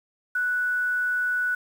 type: tone with quantisation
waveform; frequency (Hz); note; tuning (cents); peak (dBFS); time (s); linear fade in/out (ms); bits
sine; 1480; F#6; 0; -22; 0.35-1.55; 5; 8
effects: none